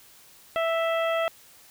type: harmonic tone with a mistuned harmonic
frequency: 659.3 Hz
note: E5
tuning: in tune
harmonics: 1 / 2 / 3 / 4 / 5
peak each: -24 / -30 / -34 / -36 / -38 dBFS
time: 0.56-1.28 s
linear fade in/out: 0 ms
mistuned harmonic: 5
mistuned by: -27 cents
effects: white hiss -53 dBFS RMS until 1.7 s